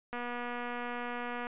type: click train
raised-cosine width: 0.5 ms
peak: -24 dBFS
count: 325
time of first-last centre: 0.13-1.469 s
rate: 242 Hz
effects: resampled to 8000 Hz